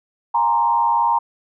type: tone with frequency modulation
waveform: sine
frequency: 932.3 Hz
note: A#5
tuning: in tune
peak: -14 dBFS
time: 0.34-1.19 s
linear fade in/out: 10 ms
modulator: 103 Hz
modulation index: 0.87
effects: none